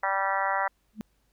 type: harmonic tone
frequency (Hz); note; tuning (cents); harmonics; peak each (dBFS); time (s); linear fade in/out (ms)
194.6; G3; -12; 3 / 4 / 5 / 6 / 7 / 8 / 9 / 10; -34 / -30 / -30 / -35 / -32 / -36 / -36 / -33; 0.03-0.68; 5
type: tone with exponential growth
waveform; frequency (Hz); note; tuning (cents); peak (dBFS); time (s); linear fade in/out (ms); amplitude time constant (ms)
sine; 214.9; A3; -41; -27; 0.93-1.01; 0; 16
effects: added 50 Hz sine -70 dBFS peak until 1.32 s + pink hiss -72 dBFS RMS until 1.32 s